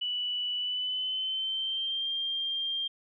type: tone with pitch glide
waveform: sine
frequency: 2960 to 3191 Hz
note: F#7 to G7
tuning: 0 to +30 cents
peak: -29 dBFS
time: 0.01-2.88 s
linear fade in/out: 10 ms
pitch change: +130 cents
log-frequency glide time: 0.57-2.09 s
effects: none